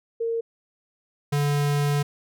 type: tone pair in turn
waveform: sine / square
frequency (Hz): 459.3 / 144.67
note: A#4 / D3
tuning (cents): -26 / -26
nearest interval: octave + minor sixth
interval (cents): 2000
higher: first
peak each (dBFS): -23 / -21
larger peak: second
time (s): 0.2-0.41 / 1.32-2.03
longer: second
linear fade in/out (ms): 10
effects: none